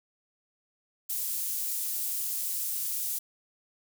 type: high-pass noise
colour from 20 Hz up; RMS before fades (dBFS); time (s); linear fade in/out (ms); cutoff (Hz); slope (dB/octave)
pink; -32; 1.09-3.19; 10; 11000; 12
effects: none